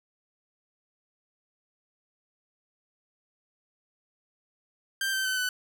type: tone with pitch steps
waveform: sawtooth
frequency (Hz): 1576 / 1549.8 / 1524.1 / 1498.8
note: G6 / G6 / G6 / F#6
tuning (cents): +9 / -20 / -49 / +22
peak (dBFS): -23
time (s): 5.01-5.49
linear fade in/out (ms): 2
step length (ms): 120
effects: none